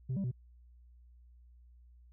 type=tone with pitch steps; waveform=sine; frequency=129.8 / 195.3 / 124.9 Hz; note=C3 / G3 / B2; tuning=-13 / -6 / +20 cents; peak=-29 dBFS; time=0.09-0.315 s; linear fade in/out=10 ms; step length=75 ms; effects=tanh soft clip ceiling -31 dBFS + added 60 Hz sine -56 dBFS peak until 2.12 s